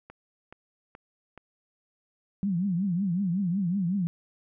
click train, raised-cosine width 0.5 ms, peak -29 dBFS, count 4, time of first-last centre 0.1-1.377 s, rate 2.35 Hz
sine tone with vibrato, 185 Hz, F#3, in tune, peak -24 dBFS, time 2.43-4.07 s, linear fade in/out 0 ms, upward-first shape triangle, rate 5.4 Hz, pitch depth 210 cents each way
effects none

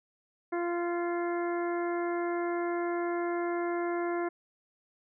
harmonic tone with a mistuned harmonic, 346 Hz, F4, 16 cents flat, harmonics 1 / 2 / 3 / 4 / 5 / 6, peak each -30 / -36 / -40 / -42 / -44 / -46 dBFS, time 0.52-4.29 s, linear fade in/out 10 ms, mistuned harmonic 6, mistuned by +20 cents, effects none

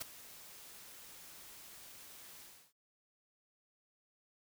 white noise with ADSR envelope, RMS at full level -38 dBFS, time 0-2.73 s, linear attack 16 ms, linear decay 11 ms, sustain -16 dB, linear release 320 ms, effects none

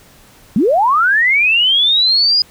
sine linear sweep, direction up, 175.4 to 4978 Hz, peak -9 dBFS, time 0.56-2.42 s, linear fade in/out 2 ms, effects pink hiss -45 dBFS RMS until 2.5 s

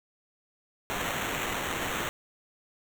blue noise with sample-and-hold, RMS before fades -32 dBFS, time 0.9-2.09 s, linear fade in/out 0 ms, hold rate 4900 Hz, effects none

